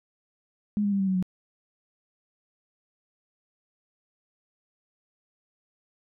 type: tone with pitch steps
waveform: sine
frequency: 207.7 / 202.6 / 197.63 / 192.79 / 188.06 / 183.44 Hz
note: G#3 / G#3 / G3 / G3 / F#3 / F#3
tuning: 0 / -43 / +14 / -29 / +28 / -15 cents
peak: -22 dBFS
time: 0.77-1.226 s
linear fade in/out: 0 ms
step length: 76 ms
effects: none